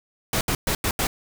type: noise bursts at uneven times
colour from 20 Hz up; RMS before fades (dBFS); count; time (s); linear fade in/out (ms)
pink; -23; 5; 0.33-0.41 / 0.48-0.55 / 0.67-0.75 / 0.84-0.91 / 0.99-1.07; 2
effects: none